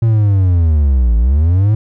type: linear two-way sweep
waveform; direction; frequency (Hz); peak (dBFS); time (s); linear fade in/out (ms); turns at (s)
triangle; down then up; 115.8 to 54 to 110.7; -6; 0.02-1.75; 5; 1.17
effects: none